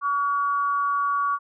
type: tone pair together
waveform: sine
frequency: 1135 / 1423.9 Hz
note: C#6 / F6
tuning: +41 / +33 cents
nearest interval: major third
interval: 392 cents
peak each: -21 / -30 dBFS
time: 0.01-1.39 s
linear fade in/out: 50 ms
effects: none